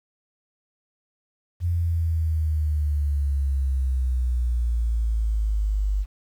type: exponential sweep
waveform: sine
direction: down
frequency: 87.31 to 49 Hz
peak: -20 dBFS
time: 1.6-6.06 s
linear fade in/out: 50 ms
effects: 9-bit